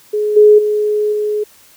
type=tone with level steps; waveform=sine; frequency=421.2 Hz; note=G#4; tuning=24 cents sharp; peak=-13 / -3 / -12 / -14 dBFS; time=0.13-1.44 s; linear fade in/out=10 ms; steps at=0.36 / 0.58 / 1.12 s; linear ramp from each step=10 ms; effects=white hiss -46 dBFS RMS until 1.76 s